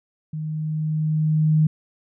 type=tone with level ramp; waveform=sine; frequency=155.2 Hz; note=D#3; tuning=4 cents flat; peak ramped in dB=-26 to -13 dBFS; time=0.33-1.67 s; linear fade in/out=5 ms; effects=none